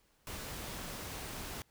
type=noise; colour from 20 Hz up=pink; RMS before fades=-43 dBFS; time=0.27-1.62 s; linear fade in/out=0 ms; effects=pink hiss -71 dBFS RMS until 1.7 s